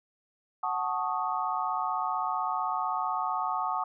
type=chord; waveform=sine; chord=D# half-diminished seventh; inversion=first; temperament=equal; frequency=740 / 880 / 1108.7 / 1244.5 Hz; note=F#5 / A5 / C#6 / D#6; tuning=0 / 0 / 0 / 0 cents; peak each=-33 dBFS; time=0.63-3.84 s; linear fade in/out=5 ms; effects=none